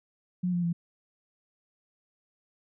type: tone with pitch steps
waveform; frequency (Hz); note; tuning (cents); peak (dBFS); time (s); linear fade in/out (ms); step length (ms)
sine; 180 / 175.08 / 170.29; F#3 / F3 / F3; -47 / +5 / -43; -25; 0.43-0.73; 10; 100
effects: none